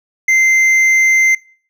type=tone with hard clipping; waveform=sine; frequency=2080 Hz; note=C7; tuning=11 cents flat; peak=-10 dBFS; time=0.28-1.35 s; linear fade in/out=5 ms; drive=5 dB; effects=noise-tail reverb RT60 0.5 s tail -24 dB re dry